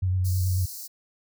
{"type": "tone with vibrato", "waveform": "sine", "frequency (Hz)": 92.4, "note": "F#2", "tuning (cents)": -2, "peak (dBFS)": -21, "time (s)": [0.02, 0.66], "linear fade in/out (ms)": 10, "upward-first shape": "sine", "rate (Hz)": 9.2, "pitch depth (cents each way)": 27}
{"type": "high-pass noise", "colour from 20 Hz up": "white", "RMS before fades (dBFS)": -38, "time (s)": [0.24, 0.88], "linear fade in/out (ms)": 20, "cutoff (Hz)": 4200, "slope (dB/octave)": 96}
{"effects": []}